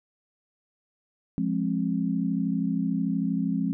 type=chord; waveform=sine; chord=F minor; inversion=none; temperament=equal with one note detuned; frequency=174.61 / 207.7 / 266.4 Hz; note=F3 / Ab3 / C4; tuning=0 / 0 / +31 cents; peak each=-28 dBFS; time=1.38-3.73 s; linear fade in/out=0 ms; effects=none